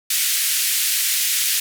white band-pass noise, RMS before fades -20 dBFS, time 0.1-1.6 s, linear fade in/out 5 ms, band 1900 to 15000 Hz, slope 24 dB/octave, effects none

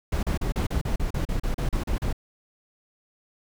brown noise bursts, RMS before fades -25 dBFS, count 14, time 0.12-2.128 s, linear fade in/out 5 ms, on 110 ms, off 36 ms, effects none

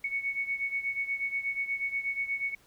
sine beating tone pair, 2217 / 2225.3 Hz, C#7 / C#7, 0 / +6 cents, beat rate 8.3 Hz, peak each -31 / -35 dBFS, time 0.04-2.55 s, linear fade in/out 5 ms, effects pink hiss -62 dBFS RMS until 2.66 s

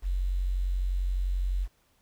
sine tone with quantisation, 45.78 Hz, F#1, 18 cents flat, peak -25 dBFS, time 0.02-1.68 s, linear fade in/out 50 ms, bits 9, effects pink hiss -68 dBFS RMS until 2.01 s

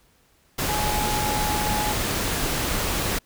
sine tone in noise, 842 Hz, G#5, 24 cents sharp, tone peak -26 dBFS, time 0.68-1.93 s, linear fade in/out 10 ms, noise pink, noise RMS -25 dBFS, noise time 0.58-3.19 s, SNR -4 dB, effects pink hiss -61 dBFS RMS until 3.25 s

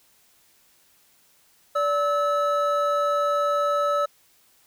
triangle tone pair together, 579.6 / 1300 Hz, D5 / E6, -23 / -24 cents, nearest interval octave + major second, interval 1399 cents, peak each -21 dBFS, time 1.75-4.06 s, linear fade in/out 10 ms, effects white hiss -60 dBFS RMS until 4.66 s

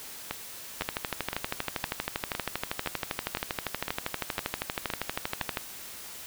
two click trains, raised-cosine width 0.3 ms, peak -14 / -12 dBFS, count 11 / 61, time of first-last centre 0.31-5.412 / 0.81-5.572 s, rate 1.96 / 12.6 Hz, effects white hiss -43 dBFS RMS until 6.26 s

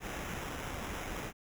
pink noise with sample-and-hold, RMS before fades -40 dBFS, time 0-1.33 s, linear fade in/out 50 ms, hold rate 4410 Hz, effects none

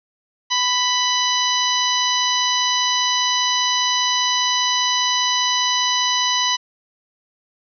harmonic tone with a mistuned harmonic, 995 Hz, B5, 13 cents sharp, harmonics 1 / 2 / 3 / 4 / 5 / 6, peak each -22 / -26 / -22 / -23 / -27 / -25 dBFS, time 0.5-6.57 s, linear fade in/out 20 ms, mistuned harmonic 2, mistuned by -16 cents, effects none

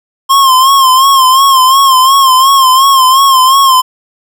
square tone with vibrato, 1063 Hz, C6, 27 cents sharp, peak -4 dBFS, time 0.29-3.82 s, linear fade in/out 20 ms, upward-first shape sine, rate 2.8 Hz, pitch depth 68 cents each way, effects none

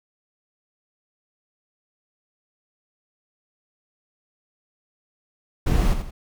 brown noise with echo, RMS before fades -19 dBFS, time 5.66-5.94 s, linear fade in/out 10 ms, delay 85 ms, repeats 2, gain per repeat -8 dB, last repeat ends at 6.11 s, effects none

